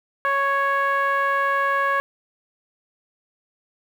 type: tone with low-pass filter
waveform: 10% pulse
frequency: 554.4 Hz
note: C#5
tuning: in tune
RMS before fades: -21 dBFS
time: 0.25-2 s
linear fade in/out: 0 ms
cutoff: 1400 Hz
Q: 4.2
effects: 8-bit